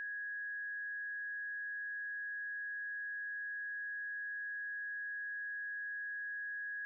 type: tone with frequency modulation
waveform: sine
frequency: 1661.2 Hz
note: G#6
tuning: in tune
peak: -39 dBFS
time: 0-6.85 s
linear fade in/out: 0 ms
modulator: 122 Hz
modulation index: 0.29
effects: none